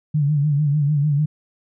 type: tone with vibrato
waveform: sine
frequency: 146.83 Hz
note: D3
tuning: in tune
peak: -15 dBFS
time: 0.14-1.26 s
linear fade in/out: 10 ms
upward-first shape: sine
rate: 6.7 Hz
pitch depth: 76 cents each way
effects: none